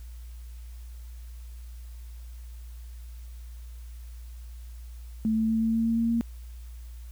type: tone with pitch steps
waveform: sine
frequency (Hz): 220 / 221.7 / 223.3 / 225 / 226.7 / 228.4 / 230.1 / 231.9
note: A3 / A3 / A3 / A3 / A#3 / A#3 / A#3 / A#3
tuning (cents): 0 / +13 / +26 / +39 / -48 / -35 / -22 / -9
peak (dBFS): -22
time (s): 5.25-6.21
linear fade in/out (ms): 0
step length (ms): 120
effects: added 59 Hz sine -39 dBFS peak until 7.11 s + white hiss -59 dBFS RMS until 7.11 s